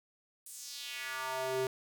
square tone with high-pass filter sweep, 130.81 Hz, C3, in tune, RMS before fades -38 dBFS, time 0.46-1.67 s, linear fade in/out 2 ms, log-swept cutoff 10000 to 310 Hz, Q 2.2, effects none

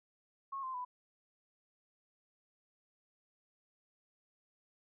sine tone with pitch steps, 1091 / 1041.7 / 994.7 Hz, C#6 / C6 / B5, -28 / -8 / +12 cents, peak -38 dBFS, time 0.52-0.85 s, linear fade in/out 10 ms, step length 110 ms, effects none

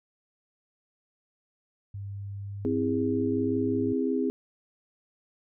sine tone with pitch glide, 99.8 to 104.52 Hz, G2 to G#2, +32 to +12 cents, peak -34 dBFS, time 1.94-3.93 s, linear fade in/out 5 ms, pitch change +80 cents, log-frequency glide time 2.45-3.77 s
sine chord, C augmented, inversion none, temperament just, 261.6 / 327 / 408.8 Hz, C4 / E4 / G#4, 0 / -14 / -27 cents, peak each -27 / -31 / -29 dBFS, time 2.65-4.3 s, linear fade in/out 0 ms
effects none

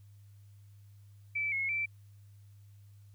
sine tone with pitch steps, 2316 / 2173 / 2334 Hz, D7 / C#7 / D7, -25 / -35 / -11 cents, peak -30 dBFS, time 1.35-1.86 s, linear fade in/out 10 ms, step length 170 ms, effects added 101 Hz sine -53 dBFS peak until 3.14 s + white hiss -73 dBFS RMS until 3.14 s

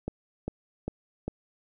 click train, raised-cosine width 2 ms, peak -18 dBFS, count 4, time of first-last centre 0.08-1.28 s, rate 2.5 Hz, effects none

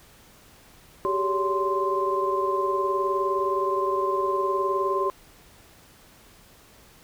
sine tone cluster, 385.4 / 404.8 / 567 / 1043 Hz, G4 / G#4 / C#5 / C6, -29 / -44 / +39 / -6 cents, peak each -26 / -32 / -31 / -25 dBFS, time 1.05-5.1 s, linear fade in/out 0 ms, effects pink hiss -53 dBFS RMS until 7.03 s

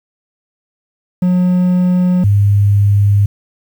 triangle / sine tone pair in turn, 180.6 / 101.36 Hz, F#3 / G#2, -42 / -42 cents, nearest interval minor seventh, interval 1000 cents, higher first, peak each -7 dBFS, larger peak neither, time 1.22-2.24 / 2.24-3.26 s, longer neither, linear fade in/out 5 ms, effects 7-bit

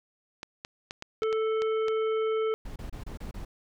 clicks, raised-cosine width 0.2 ms, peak -20 dBFS, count 8, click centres 0.431 / 0.649 / 0.909 / 1.024 / 1.233 / 1.328 / 1.62 / 1.883 s
harmonic tone, 440 Hz, A4, in tune, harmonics 1 / 3 / 5 / 7, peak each -25 / -36 / -44 / -47 dBFS, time 1.22-2.54 s, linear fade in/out 0 ms
brown noise bursts, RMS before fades -38 dBFS, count 6, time 2.65-3.45 s, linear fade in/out 5 ms, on 110 ms, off 28 ms
effects none

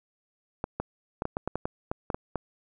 clicks, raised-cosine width 1 ms, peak -15 dBFS, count 12, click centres 0.641 / 0.8 / 1.221 / 1.254 / 1.369 / 1.476 / 1.556 / 1.655 / 1.915 / 2.102 / 2.145 / 2.357 s, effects none

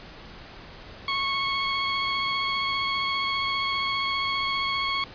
15% pulse tone with vibrato, 1100 Hz, C#6, 14 cents flat, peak -18 dBFS, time 1.08-5.04 s, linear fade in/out 2 ms, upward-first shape sine, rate 15 Hz, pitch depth 12 cents each way, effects pink hiss -44 dBFS RMS until 5.14 s + resampled to 11025 Hz

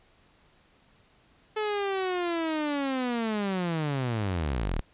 sawtooth linear sweep, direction down, 433.5 to 31.76 Hz, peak -23 dBFS, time 1.56-4.81 s, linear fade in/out 10 ms, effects pink hiss -62 dBFS RMS until 4.93 s + resampled to 8000 Hz

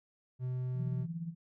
triangle tone, 126.9 Hz, B2, 47 cents sharp, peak -31 dBFS, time 0.39-1.07 s, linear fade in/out 50 ms
sine tone with tremolo, 166.7 Hz, E3, 20 cents sharp, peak -33 dBFS, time 0.74-1.35 s, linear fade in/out 50 ms, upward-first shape triangle, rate 17 Hz, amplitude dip 75%
effects none

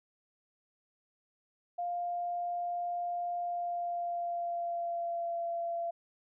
sine tone with pitch glide, 701 to 681.8 Hz, F5 to F5, +6 to -42 cents, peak -32 dBFS, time 1.78-5.91 s, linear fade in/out 10 ms, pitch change -48 cents, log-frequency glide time 3.4-5.4 s, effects none

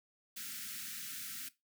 white band-stop noise, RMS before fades -44 dBFS, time 0.36-1.49 s, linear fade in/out 10 ms, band 290 to 1300 Hz, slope 96 dB/octave, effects noise-tail reverb RT60 0.2 s tail -17 dB re dry + high-pass 150 Hz 12 dB/octave

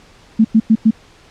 sine tone bursts, 220.9 Hz, A3, 7 cents sharp, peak -6 dBFS, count 4, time 0.39-0.909 s, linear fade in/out 10 ms, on 57 ms, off 97 ms, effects pink hiss -46 dBFS RMS until 1.3 s + low-pass 6000 Hz 12 dB/octave

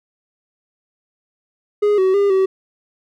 triangle tone with pitch steps, 414.7 / 377.3 / 402.1 / 381.6 Hz, G#4 / F#4 / G4 / G4, -3 / +34 / +44 / -47 cents, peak -10 dBFS, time 1.82-2.46 s, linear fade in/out 10 ms, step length 160 ms, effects none

